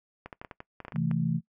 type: clicks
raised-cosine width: 0.5 ms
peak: -25 dBFS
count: 12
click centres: 0.26 / 0.328 / 0.415 / 0.448 / 0.512 / 0.604 / 0.803 / 0.85 / 0.882 / 0.922 / 0.96 / 1.113 s
type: chord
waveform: sine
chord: A minor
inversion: first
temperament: equal with one note detuned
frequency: 131.87 / 164.81 / 220 Hz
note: C3 / E3 / A3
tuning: +14 / 0 / 0 cents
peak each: -31 / -27 / -31 dBFS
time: 0.93-1.41 s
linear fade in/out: 50 ms
effects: noise-tail reverb RT60 0.1 s tail -21 dB re dry